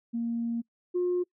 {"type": "tone pair in turn", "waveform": "sine", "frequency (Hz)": [233.1, 357.4], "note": ["A#3", "F4"], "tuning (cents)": [0, 40], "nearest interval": "perfect fifth", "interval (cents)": 740, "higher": "second", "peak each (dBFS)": [-27, -23], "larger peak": "second", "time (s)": [[0.13, 0.62], [0.94, 1.24]], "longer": "first", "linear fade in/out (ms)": 20, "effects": ["noise-tail reverb RT60 0.1 s tail -25 dB re dry", "tanh soft clip ceiling -21 dBFS"]}